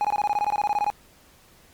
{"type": "tone bursts", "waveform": "triangle", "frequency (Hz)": 830.6, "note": "G#5", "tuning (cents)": 0, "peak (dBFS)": -18, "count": 16, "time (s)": [0.01, 0.901], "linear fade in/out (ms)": 0, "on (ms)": 36, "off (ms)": 21, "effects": ["pink hiss -55 dBFS RMS until 1.73 s", "Opus 48 kbps"]}